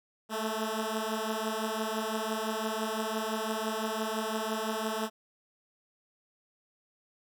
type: beating tone pair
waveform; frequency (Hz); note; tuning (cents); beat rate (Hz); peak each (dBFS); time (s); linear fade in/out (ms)
10% pulse; 216.8 / 222.7; A3 / A3; -25 / +21; 5.9; -25 / -26; 0.29-5.1; 50
effects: none